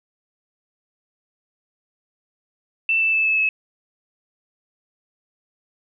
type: tone with pitch steps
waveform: sine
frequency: 2666 / 2646 / 2626 / 2607 / 2587 Hz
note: E7 / E7 / E7 / E7 / E7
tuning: +19 / +6 / -7 / -20 / -33 cents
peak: -16 dBFS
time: 2.89-3.49 s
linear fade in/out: 2 ms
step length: 120 ms
effects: none